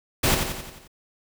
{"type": "noise with echo", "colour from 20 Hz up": "pink", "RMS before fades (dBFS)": -20, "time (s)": [0.23, 0.35], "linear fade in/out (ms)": 10, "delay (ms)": 88, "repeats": 6, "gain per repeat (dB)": -5, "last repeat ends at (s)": 0.878, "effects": []}